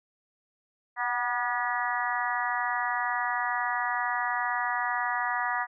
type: harmonic tone with a mistuned harmonic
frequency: 242.2 Hz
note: B3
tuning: 34 cents flat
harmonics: 3 / 4 / 5 / 6 / 7 / 8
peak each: -33 / -32 / -33 / -38 / -34 / -33 dBFS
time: 0.96-5.67 s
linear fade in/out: 50 ms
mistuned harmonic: 3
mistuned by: +34 cents
effects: none